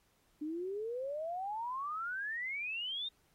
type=exponential sweep; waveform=sine; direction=up; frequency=293.7 to 3712 Hz; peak=-36 dBFS; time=0.41-3.09 s; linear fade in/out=10 ms; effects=pink hiss -73 dBFS RMS until 3.34 s + AAC 48 kbps